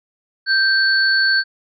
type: tone pair together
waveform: sine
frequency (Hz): 1568 / 4435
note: G6 / C#8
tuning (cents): 0 / 0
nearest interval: octave + tritone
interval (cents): 1800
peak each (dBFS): -14 / -18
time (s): 0.46-1.44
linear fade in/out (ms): 50
effects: none